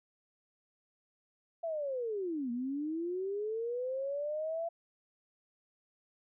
sine linear two-way sweep, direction down then up, 679 to 233.1 to 679 Hz, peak -33 dBFS, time 1.63-4.69 s, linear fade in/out 10 ms, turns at 2.51 s, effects none

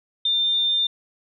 sine tone, 3602 Hz, A7, 40 cents sharp, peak -18 dBFS, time 0.25-0.87 s, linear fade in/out 5 ms, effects none

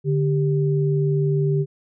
sine tone pair together, 146.6 / 393.2 Hz, D3 / G4, -3 / +5 cents, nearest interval octave + perfect fourth, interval 1708 cents, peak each -18 / -23 dBFS, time 0.04-1.66 s, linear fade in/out 50 ms, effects none

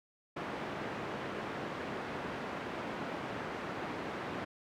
pink band-pass noise, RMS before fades -40 dBFS, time 0.36-4.45 s, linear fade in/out 10 ms, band 190 to 1900 Hz, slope 12 dB/octave, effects none

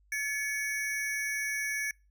square ring-modulated tone, 1975.5 Hz, B6, in tune, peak -28 dBFS, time 0.12-1.91 s, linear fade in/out 2 ms, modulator 259 Hz, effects noise-tail reverb RT60 0.3 s tail -26 dB re dry + added 50 Hz sine -62 dBFS peak until 2.1 s

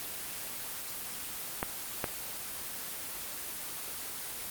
clicks, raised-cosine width 0.5 ms, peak -14 dBFS, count 2, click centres 1.629 / 2.042 s, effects white hiss -39 dBFS RMS until 4.5 s + Opus 24 kbps

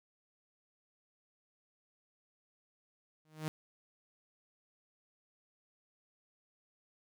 sawtooth tone with exponential growth, 155.56 Hz, D#3, in tune, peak -28 dBFS, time 3.25-3.48 s, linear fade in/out 0 ms, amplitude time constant 49 ms, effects none

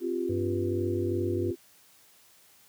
sine chord, C suspended fourth, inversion none, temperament equal, 261.6 / 349.2 / 392 Hz, C4 / F4 / G4, 0 / 0 / 0 cents, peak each -35 / -29 / -34 dBFS, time 0-1.56 s, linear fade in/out 50 ms
harmonic tone, 98 Hz, G2, in tune, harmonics 1 / 3 / 4 / 5, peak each -31 / -43 / -42 / -39 dBFS, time 0.29-1.51 s, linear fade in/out 5 ms
effects white hiss -59 dBFS RMS until 2.68 s + high-pass 60 Hz 12 dB/octave

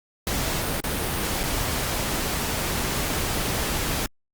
pink noise with dropouts, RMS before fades -26 dBFS, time 0.27-4.06 s, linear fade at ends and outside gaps 1 ms, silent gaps 0.804-0.839 / 1.433-1.437 s, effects Opus 48 kbps

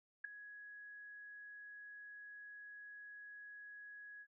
sine tone with ADSR envelope, 1671 Hz, G#6, 10 cents sharp, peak -36 dBFS, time 0.24-4.27 s, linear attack 8 ms, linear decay 4 ms, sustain -15 dB, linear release 60 ms, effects none

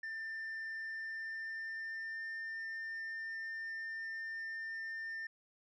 sine tone with pitch glide, 1789 to 1801.4 Hz, A6 to A6, +28 to +40 cents, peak -37 dBFS, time 0.03-5.27 s, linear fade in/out 5 ms, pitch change +12 cents, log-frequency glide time 0.86-2.49 s, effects tanh soft clip ceiling -39 dBFS

